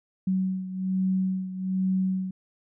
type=beating tone pair; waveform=sine; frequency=187.6 / 188.8 Hz; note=F#3 / F#3; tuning=+24 / +35 cents; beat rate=1.2 Hz; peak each=-25 / -30 dBFS; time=0.27-2.31 s; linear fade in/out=5 ms; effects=none